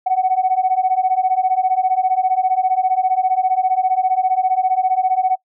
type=beating tone pair; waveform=sine; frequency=740 / 755 Hz; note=F#5 / F#5; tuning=0 / +35 cents; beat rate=15 Hz; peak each=-16 dBFS; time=0.06-5.36 s; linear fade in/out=10 ms; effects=noise-tail reverb RT60 0.1 s tail -23 dB re dry + tanh soft clip ceiling -7 dBFS